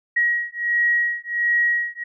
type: beating tone pair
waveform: sine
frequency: 1900 / 1901.4 Hz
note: A#6 / A#6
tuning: +33 / +34 cents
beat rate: 1.4 Hz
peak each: -21 dBFS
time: 0.16-2.04 s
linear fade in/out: 10 ms
effects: none